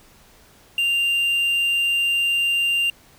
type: tone with quantisation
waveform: triangle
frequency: 2787 Hz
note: F7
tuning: 4 cents flat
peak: -16 dBFS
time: 0.78-2.9 s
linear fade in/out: 2 ms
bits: 7
effects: pink hiss -52 dBFS RMS until 3.18 s